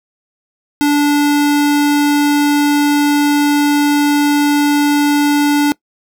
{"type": "tone", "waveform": "square", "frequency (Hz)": 291, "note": "D4", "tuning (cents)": -16, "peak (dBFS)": -10, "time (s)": [0.81, 5.72], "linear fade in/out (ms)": 0, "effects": ["noise-tail reverb RT60 0.1 s tail -22 dB re dry"]}